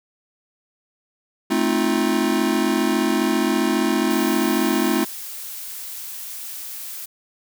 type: chord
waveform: square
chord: F dominant seventh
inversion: first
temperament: just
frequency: 218.3 / 261.9 / 314.3 / 349.2 Hz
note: A3 / C4 / Eb4 / F4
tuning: -13 / +2 / +18 / 0 cents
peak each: -24 dBFS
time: 1.5-5.05 s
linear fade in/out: 10 ms
type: noise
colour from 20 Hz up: blue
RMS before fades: -33 dBFS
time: 4.1-7.06 s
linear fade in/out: 10 ms
effects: none